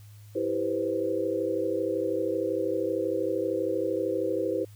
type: chord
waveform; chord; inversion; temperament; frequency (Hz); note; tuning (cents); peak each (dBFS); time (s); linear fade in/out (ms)
sine; C major seventh; first; just; 327 / 392.4 / 490.5 / 523.3; E4 / G4 / B4 / C5; -14 / +2 / -12 / 0; -31; 0.35-4.65; 10
effects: added 104 Hz sine -46 dBFS peak until 4.75 s + white hiss -60 dBFS RMS until 4.75 s